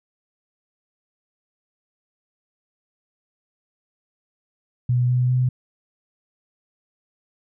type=tone with pitch steps; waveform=sine; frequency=123.47 / 125.05 / 126.65 Hz; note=B2 / B2 / B2; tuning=0 / +22 / +44 cents; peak=-16 dBFS; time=4.89-5.49 s; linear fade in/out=5 ms; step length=200 ms; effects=none